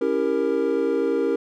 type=chord; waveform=triangle; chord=C# diminished seventh; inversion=none; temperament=equal with one note detuned; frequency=277.2 / 329.6 / 397.7 / 466.2 Hz; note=C#4 / E4 / G4 / Bb4; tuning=0 / 0 / +25 / 0 cents; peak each=-25 / -25 / -23 / -21 dBFS; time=0.01-1.36 s; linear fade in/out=5 ms; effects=none

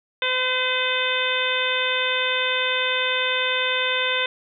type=harmonic tone; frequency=510 Hz; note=C5; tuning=44 cents flat; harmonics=1 / 2 / 3 / 4 / 5 / 6 / 7; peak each=-28 / -30 / -27 / -28 / -27 / -30 / -26 dBFS; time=0.22-4.26 s; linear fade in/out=2 ms; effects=none

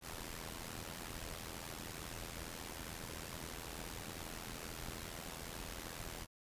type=noise with amplitude modulation; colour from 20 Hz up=pink; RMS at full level=-43 dBFS; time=0.01-6.27 s; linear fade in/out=50 ms; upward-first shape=sine; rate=82.3 Hz; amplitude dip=80%; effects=resampled to 32000 Hz

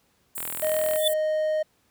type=high-pass noise; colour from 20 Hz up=white; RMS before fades=-33 dBFS; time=0.35-1.14 s; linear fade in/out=10 ms; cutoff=7400 Hz; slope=96 dB/octave
type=click train; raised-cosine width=0.3 ms; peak=-19 dBFS; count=25; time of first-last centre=0.38-0.96 s; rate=41.4 Hz
type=tone; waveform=triangle; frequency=620 Hz; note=D#5; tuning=6 cents flat; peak=-20 dBFS; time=0.62-1.63 s; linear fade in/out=10 ms
type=tone with exponential growth; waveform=square; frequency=3488 Hz; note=A7; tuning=16 cents flat; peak=-18 dBFS; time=0.97-1.08 s; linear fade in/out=5 ms; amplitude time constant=23 ms
effects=pink hiss -66 dBFS RMS until 1.9 s + high-pass 60 Hz 12 dB/octave

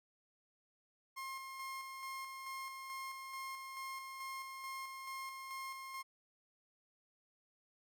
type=tone with tremolo; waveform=30% pulse; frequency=1067 Hz; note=C6; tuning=34 cents sharp; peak=-40 dBFS; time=1.16-6.03 s; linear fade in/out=20 ms; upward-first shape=square; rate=2.3 Hz; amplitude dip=35%; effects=none

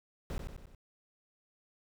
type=noise with echo; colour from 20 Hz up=brown; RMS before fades=-36 dBFS; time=0.3-0.38 s; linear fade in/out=0 ms; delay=92 ms; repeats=4; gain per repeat=-5 dB; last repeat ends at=0.748 s; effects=none

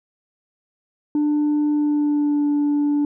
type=tone with pitch glide; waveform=sine; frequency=296.9 to 291.5 Hz; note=D4 to D4; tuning=+19 to -13 cents; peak=-14 dBFS; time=1.15-3.05 s; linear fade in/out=2 ms; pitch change=-32 cents; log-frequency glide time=1.7-2.47 s; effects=tanh soft clip ceiling -15 dBFS

